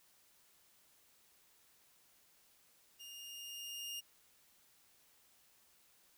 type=tone with level ramp; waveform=sawtooth; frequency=2830 Hz; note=F7; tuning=22 cents sharp; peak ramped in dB=-47 to -38 dBFS; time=2.99-4.01 s; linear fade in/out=20 ms; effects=white hiss -69 dBFS RMS until 6.17 s